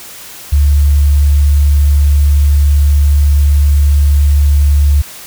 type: tone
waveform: sine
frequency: 72 Hz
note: D2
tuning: 34 cents flat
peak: -5 dBFS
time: 0.52-5.02 s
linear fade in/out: 10 ms
effects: white hiss -31 dBFS RMS until 5.26 s